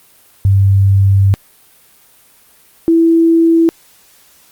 sine tone pair in turn, 98 / 330.5 Hz, G2 / E4, 0 / +5 cents, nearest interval octave + major sixth, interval 2105 cents, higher second, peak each -6 dBFS, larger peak neither, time 0.45-1.34 / 2.88-3.69 s, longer first, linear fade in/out 0 ms, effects white hiss -47 dBFS RMS until 4.51 s + Opus 32 kbps

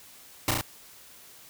pink noise with echo, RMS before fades -24 dBFS, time 0.48-0.51 s, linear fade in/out 2 ms, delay 34 ms, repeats 3, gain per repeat -2 dB, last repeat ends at 0.612 s, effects white hiss -51 dBFS RMS until 1.49 s

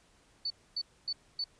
sine tone bursts, 4493 Hz, C#8, 23 cents sharp, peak -31 dBFS, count 4, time 0.45-1.442 s, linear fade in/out 5 ms, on 53 ms, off 260 ms, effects pink hiss -65 dBFS RMS until 1.59 s + resampled to 22050 Hz

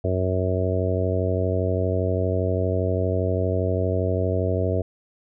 harmonic tone, 92.5 Hz, F#2, in tune, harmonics 1 / 2 / 3 / 4 / 5 / 6 / 7, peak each -23 / -32 / -31 / -30 / -28 / -30 / -29 dBFS, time 0.04-4.82 s, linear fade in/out 5 ms, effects none

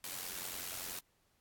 white noise with amplitude modulation, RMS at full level -40 dBFS, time 0.04-0.99 s, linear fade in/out 2 ms, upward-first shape sine, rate 90.1 Hz, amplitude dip 60%, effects pink hiss -75 dBFS RMS until 1.4 s + AAC 64 kbps

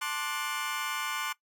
25% pulse chord, D dominant seventh, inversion second, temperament just, 881 / 1057.2 / 1174.7 / 1468.3 Hz, A5 / C6 / D6 / F#6, +2 / +18 / 0 / -14 cents, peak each -37 / -33 / -33 / -33 dBFS, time 0.01-1.33 s, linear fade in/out 10 ms, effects noise-tail reverb RT60 0.1 s tail -19 dB re dry

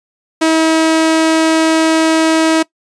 sawtooth tone, 321 Hz, E4, 46 cents flat, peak -5 dBFS, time 0.41-2.63 s, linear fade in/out 10 ms, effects noise-tail reverb RT60 0.1 s tail -21 dB re dry + resampled to 22050 Hz

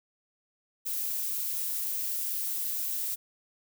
violet noise, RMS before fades -32 dBFS, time 0.85-3.16 s, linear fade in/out 20 ms, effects none

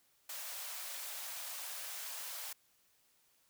white high-pass noise, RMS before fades -44 dBFS, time 0.29-2.53 s, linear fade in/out 5 ms, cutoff 540 Hz, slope 48 dB/octave, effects white hiss -72 dBFS RMS until 3.49 s

